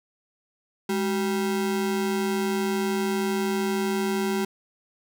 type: ring-modulated tone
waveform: square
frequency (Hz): 293.7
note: D4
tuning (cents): 0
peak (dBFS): -21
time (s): 0.89-4.45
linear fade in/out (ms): 5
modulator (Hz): 86.4
effects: none